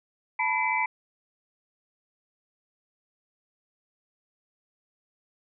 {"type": "tone cluster", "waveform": "sine", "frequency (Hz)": [884, 978, 2041, 2319], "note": ["A5", "B5", "C7", "D7"], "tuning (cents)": [8, -17, -44, -22], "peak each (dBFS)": -29, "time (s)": [0.39, 0.86], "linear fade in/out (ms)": 5, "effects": []}